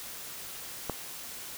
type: click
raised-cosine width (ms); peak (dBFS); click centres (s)
1; -16; 0.897
effects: white hiss -42 dBFS RMS until 1.57 s